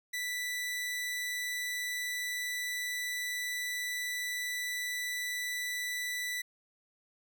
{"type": "tone", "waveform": "sawtooth", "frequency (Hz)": 1975.5, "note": "B6", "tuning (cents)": 0, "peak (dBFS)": -30, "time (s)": [0.13, 6.42], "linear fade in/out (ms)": 10, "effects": []}